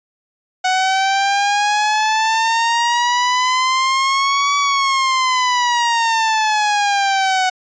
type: exponential two-way sweep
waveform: sawtooth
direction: up then down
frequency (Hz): 740 to 1141 to 740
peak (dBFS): -10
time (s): 0.64-7.5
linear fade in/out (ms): 10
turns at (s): 4.57
effects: resampled to 16000 Hz